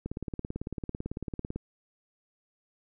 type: click train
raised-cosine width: 3 ms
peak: -21 dBFS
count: 28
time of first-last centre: 0.06-1.56 s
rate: 18 Hz
effects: none